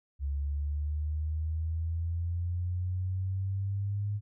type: exponential sweep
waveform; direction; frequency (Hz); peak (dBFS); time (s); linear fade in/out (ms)
sine; up; 69.5 to 103.83; -29; 0.19-4.21; 50
effects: none